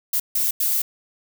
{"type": "noise bursts at uneven times", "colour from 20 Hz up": "violet", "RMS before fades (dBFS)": -21, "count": 3, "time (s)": [[0.13, 0.2], [0.35, 0.51], [0.6, 0.82]], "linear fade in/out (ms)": 5, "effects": []}